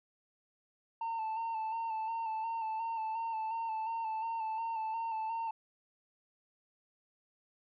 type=tone with vibrato; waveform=sine; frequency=896 Hz; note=A5; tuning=31 cents sharp; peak=-31 dBFS; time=1.01-5.51 s; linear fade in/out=5 ms; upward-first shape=square; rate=2.8 Hz; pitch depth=32 cents each way; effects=tanh soft clip ceiling -33 dBFS